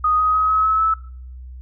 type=tone with pitch steps; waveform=sine; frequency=1244 / 1256.3 / 1268.7 / 1281.2 / 1293.8 / 1306.6 Hz; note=D#6 / D#6 / D#6 / E6 / E6 / E6; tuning=-1 / +16 / +33 / -50 / -33 / -16 cents; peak=-14 dBFS; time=0.04-0.94 s; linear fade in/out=5 ms; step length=150 ms; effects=noise-tail reverb RT60 0.5 s tail -20 dB re dry + added 63 Hz sine -33 dBFS peak until 1.61 s